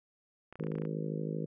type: clicks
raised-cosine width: 0.5 ms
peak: -33 dBFS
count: 10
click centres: 0.526 / 0.556 / 0.598 / 0.638 / 0.669 / 0.718 / 0.754 / 0.784 / 0.82 / 0.852 s
type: harmonic tone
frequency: 52.8 Hz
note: G#1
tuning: 29 cents sharp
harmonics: 3 / 4 / 5 / 6 / 7 / 8 / 9 / 10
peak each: -36 / -41 / -44 / -45 / -44 / -44 / -43 / -49 dBFS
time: 0.59-1.46 s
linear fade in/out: 10 ms
effects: none